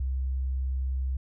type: tone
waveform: sine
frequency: 65.41 Hz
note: C2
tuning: in tune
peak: -26 dBFS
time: 0-1.17 s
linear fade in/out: 5 ms
effects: none